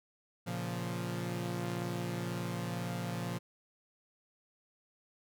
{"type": "chord", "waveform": "sawtooth", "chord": "Bb minor", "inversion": "none", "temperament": "equal", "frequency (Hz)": [116.54, 138.59, 174.61], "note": ["Bb2", "Db3", "F3"], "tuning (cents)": [0, 0, 0], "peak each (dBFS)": [-35, -39, -34], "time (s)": [0.46, 3.39], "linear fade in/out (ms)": 20, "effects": []}